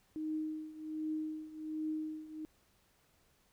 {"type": "tone with tremolo", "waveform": "sine", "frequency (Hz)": 311.1, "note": "D#4", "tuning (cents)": 0, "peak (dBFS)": -33, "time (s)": [0.16, 2.45], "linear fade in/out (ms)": 0, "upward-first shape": "triangle", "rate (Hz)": 1.3, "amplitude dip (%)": 85, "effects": ["pink hiss -71 dBFS RMS until 3.52 s"]}